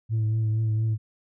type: tone with vibrato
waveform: sine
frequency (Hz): 110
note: A2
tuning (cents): 0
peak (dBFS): -19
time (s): 0.09-0.98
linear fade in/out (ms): 50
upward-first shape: triangle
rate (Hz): 4.3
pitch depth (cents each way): 34
effects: tanh soft clip ceiling -20 dBFS